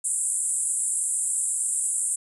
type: band-pass noise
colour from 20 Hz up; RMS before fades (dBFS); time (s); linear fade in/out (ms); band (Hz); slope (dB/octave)
white; -26; 0.04-2.16; 10; 7600 to 10000; 96
effects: none